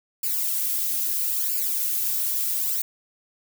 violet noise with flanger, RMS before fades -25 dBFS, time 0.23-2.82 s, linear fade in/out 5 ms, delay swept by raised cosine 0.41 to 3.21 ms, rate 0.76 Hz, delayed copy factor +0.95, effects none

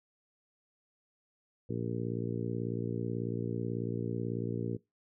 harmonic tone, 58.2 Hz, A#1, 2 cents flat, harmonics 2 / 3 / 4 / 5 / 6 / 7 / 8, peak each -37 / -39 / -40 / -41 / -42 / -42 / -43 dBFS, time 1.69-4.77 s, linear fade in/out 10 ms, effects noise-tail reverb RT60 0.2 s tail -22 dB re dry

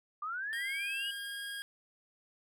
sine linear sweep, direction up, 1174.7 to 2960 Hz, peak -35 dBFS, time 0.22-1.11 s, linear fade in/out 5 ms
25% pulse tone with pitch glide, 1611 to 1629.7 Hz, G6 to G#6, +47 to -33 cents, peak -35 dBFS, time 0.53-1.62 s, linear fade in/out 0 ms, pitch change +20 cents, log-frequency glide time 1.03-1.41 s
effects none

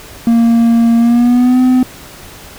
triangle tone with pitch glide, 231.8 to 254.2 Hz, A#3 to C4, -10 to -50 cents, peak -4 dBFS, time 0.27-1.83 s, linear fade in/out 2 ms, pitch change +160 cents, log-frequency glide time 0.97-1.6 s, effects pink hiss -34 dBFS RMS until 2.58 s

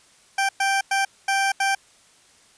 20% pulse tone bursts at uneven times, 784 Hz, G5, in tune, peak -14 dBFS, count 5, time 0.38-0.49 / 0.6-0.81 / 0.91-1.05 / 1.28-1.52 / 1.6-1.75 s, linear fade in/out 5 ms, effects white hiss -55 dBFS RMS until 2.57 s + resampled to 22050 Hz

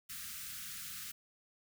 white band-stop noise, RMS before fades -45 dBFS, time 0.09-1.12 s, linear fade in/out 10 ms, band 240 to 1200 Hz, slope 96 dB/octave, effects none

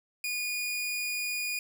sawtooth tone, 2449 Hz, D#7, 28 cents flat, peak -27 dBFS, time 0.24-1.59 s, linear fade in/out 2 ms, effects none

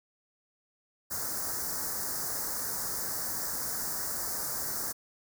white band-stop noise, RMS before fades -34 dBFS, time 1.1-4.93 s, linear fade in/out 20 ms, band 1800 to 4800 Hz, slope 48 dB/octave, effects none

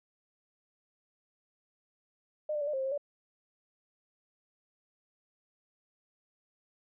sine tone with pitch steps, 608 / 594 / 573 / 601 / 533 / 530 / 536 / 577 Hz, D#5 / D5 / D5 / D5 / C5 / C5 / C5 / D5, -40 / +20 / -43 / +40 / +32 / +22 / +42 / -31 cents, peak -30 dBFS, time 2.49-2.978 s, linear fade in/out 5 ms, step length 61 ms, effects none

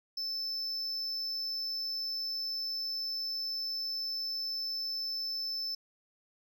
triangle tone, 5274 Hz, E8, in tune, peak -32 dBFS, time 0.17-5.75 s, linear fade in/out 5 ms, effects none

